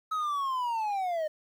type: linear sweep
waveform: triangle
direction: down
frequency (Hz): 1288 to 603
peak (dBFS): -26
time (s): 0.11-1.28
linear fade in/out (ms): 10
effects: 10-bit